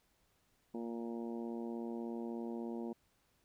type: harmonic tone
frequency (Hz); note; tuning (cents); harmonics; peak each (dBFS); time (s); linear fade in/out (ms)
116.54; A#2; 0; 2 / 3 / 4 / 5 / 6 / 7 / 8; -41 / -44 / -49 / -54 / -55 / -57 / -57; 0.74-2.93; 5
effects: pink hiss -75 dBFS RMS until 3.44 s